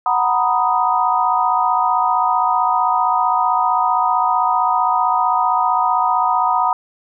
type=chord; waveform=sine; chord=B major seventh; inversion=second; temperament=equal; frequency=740 / 932.3 / 987.8 / 1244.5 Hz; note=F#5 / A#5 / B5 / D#6; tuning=0 / 0 / 0 / 0 cents; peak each=-19 dBFS; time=0.06-6.73 s; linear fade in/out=2 ms; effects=none